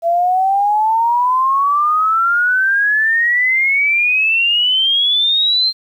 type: exponential sweep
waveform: sine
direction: up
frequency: 667 to 4186 Hz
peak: -11 dBFS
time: 0.02-5.73 s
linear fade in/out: 50 ms
effects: 8-bit